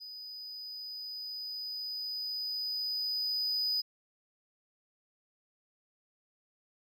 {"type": "tone with level ramp", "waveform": "triangle", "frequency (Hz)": 4978, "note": "D#8", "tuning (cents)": 0, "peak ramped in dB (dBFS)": [-42, -27], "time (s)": [0, 3.82], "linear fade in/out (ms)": 20, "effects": []}